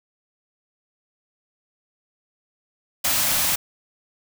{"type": "band-stop noise", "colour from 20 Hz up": "white", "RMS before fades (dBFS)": -21, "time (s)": [3.04, 3.56], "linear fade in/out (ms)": 10, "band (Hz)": [320, 510], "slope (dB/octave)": 96, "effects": []}